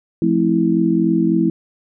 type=chord; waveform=sine; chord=F major seventh; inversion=none; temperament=just; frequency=174.61 / 218.3 / 261.9 / 327.4 Hz; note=F3 / A3 / C4 / E4; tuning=0 / -13 / +2 / -12 cents; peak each=-19 / -19 / -22 / -16 dBFS; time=0.22-1.5 s; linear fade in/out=2 ms; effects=none